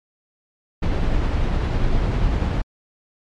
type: noise with tremolo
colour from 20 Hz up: brown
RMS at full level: -18 dBFS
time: 0.82-2.62 s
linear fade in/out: 10 ms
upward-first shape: triangle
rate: 10 Hz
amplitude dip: 25%
effects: low-pass 4000 Hz 12 dB/octave + MP3 64 kbps